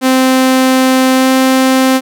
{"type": "tone with pitch glide", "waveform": "sawtooth", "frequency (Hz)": [260, 261.8], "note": ["C4", "C4"], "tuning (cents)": [-11, 1], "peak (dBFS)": -3, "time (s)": [0.01, 2.01], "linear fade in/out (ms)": 50, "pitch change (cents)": 12, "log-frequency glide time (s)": [1.14, 1.29], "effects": []}